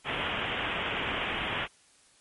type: low-pass noise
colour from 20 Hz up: white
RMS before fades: -32 dBFS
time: 0.04-1.68 s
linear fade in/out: 50 ms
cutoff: 3300 Hz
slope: 96 dB/octave
effects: white hiss -61 dBFS RMS until 2.2 s + MP3 48 kbps